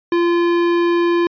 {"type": "tone with tanh clipping", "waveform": "sine", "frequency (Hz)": 344.1, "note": "F4", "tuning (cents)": -26, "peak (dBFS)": -15, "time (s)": [0.12, 1.27], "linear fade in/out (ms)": 2, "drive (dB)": 18, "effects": ["resampled to 11025 Hz"]}